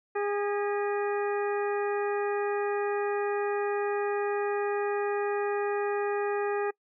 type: harmonic tone with a mistuned harmonic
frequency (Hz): 408.9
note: G#4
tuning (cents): -27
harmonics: 1 / 2 / 3 / 4 / 5 / 6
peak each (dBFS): -28 / -34 / -38 / -40 / -42 / -44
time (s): 0.15-6.71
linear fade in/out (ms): 10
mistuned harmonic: 5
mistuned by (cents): -100
effects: noise-tail reverb RT60 0.1 s tail -25 dB re dry